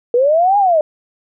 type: linear two-way sweep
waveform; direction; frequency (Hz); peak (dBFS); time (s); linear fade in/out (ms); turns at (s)
sine; up then down; 466.2 to 830.6 to 592; -9; 0.14-0.81; 2; 0.58
effects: none